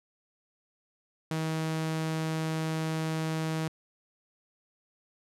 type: tone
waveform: sawtooth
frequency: 159.3 Hz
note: D#3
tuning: 41 cents sharp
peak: -25 dBFS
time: 1.31-3.68 s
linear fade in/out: 2 ms
effects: low-pass 11000 Hz 12 dB/octave